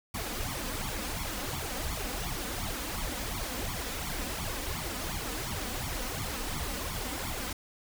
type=noise with flanger; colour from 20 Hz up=pink; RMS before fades=-35 dBFS; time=0.14-7.53 s; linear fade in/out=5 ms; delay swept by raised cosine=0.88 to 4.08 ms; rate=2.8 Hz; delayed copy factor=+0.9; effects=none